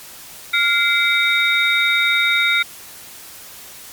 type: tone cluster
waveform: sine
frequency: 1403 / 2071 / 2295 / 3722 Hz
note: F6 / C7 / D7 / A#7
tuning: +8 / -18 / -40 / -3 cents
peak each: -19 dBFS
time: 0.53-2.63 s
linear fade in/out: 10 ms
effects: white hiss -38 dBFS RMS until 3.92 s + MP3 96 kbps